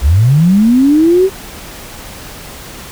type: linear sweep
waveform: sine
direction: up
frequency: 56.9 to 392 Hz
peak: -5 dBFS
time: 0.01-1.3 s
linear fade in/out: 50 ms
effects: pink hiss -30 dBFS RMS until 2.91 s